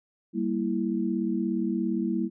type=chord; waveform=sine; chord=E diminished; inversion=first; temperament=equal; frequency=196 / 233.1 / 329.6 Hz; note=G3 / Bb3 / E4; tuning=0 / 0 / 0 cents; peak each=-29 dBFS; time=0.33-2.3 s; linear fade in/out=50 ms; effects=none